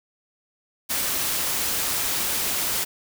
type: noise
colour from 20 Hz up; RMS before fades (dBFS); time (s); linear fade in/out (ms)
white; -25; 0.89-2.85; 20
effects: none